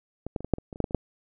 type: clicks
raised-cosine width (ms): 2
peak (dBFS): -20 / -15 / -25 / -20 / -7 / -25 / -25 / -28 / -10 / -15 / -27 / -8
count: 12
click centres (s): 0.266 / 0.362 / 0.406 / 0.446 / 0.537 / 0.584 / 0.728 / 0.759 / 0.803 / 0.842 / 0.909 / 0.947
effects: none